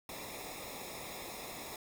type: noise with comb filter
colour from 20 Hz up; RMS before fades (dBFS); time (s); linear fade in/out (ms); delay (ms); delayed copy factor
pink; -45; 0.09-1.76; 2; 0.66; -0.8
effects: none